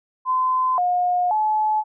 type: tone with pitch steps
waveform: sine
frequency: 1026 / 717 / 859 Hz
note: C6 / F5 / A5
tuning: -34 / +45 / -42 cents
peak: -17 dBFS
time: 0.25-1.84 s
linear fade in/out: 50 ms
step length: 530 ms
effects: none